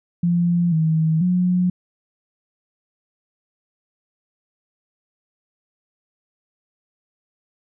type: tone with pitch steps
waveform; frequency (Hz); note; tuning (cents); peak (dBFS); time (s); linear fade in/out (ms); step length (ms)
sine; 173 / 159.4 / 180.2; F3 / D#3 / F#3; -16 / +42 / -45; -15; 0.23-1.7; 5; 490
effects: none